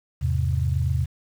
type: chord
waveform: sine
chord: E augmented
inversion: none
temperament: equal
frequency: 82.41 / 103.83 / 130.81 Hz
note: E2 / G#2 / B#2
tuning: 0 / 0 / 0 cents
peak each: -23 / -28 / -24 dBFS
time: 0.21-1.06 s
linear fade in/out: 20 ms
effects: 8-bit